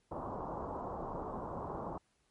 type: low-pass noise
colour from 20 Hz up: white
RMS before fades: -41 dBFS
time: 0.11-1.98 s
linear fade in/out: 5 ms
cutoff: 1100 Hz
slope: 48 dB/octave
effects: pink hiss -75 dBFS RMS until 2.3 s + MP3 48 kbps